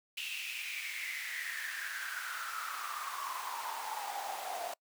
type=noise with high-pass filter sweep; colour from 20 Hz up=pink; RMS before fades=-40 dBFS; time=0.17-4.74 s; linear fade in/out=5 ms; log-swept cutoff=2800 to 670 Hz; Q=7.6; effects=noise-tail reverb RT60 0.1 s tail -26 dB re dry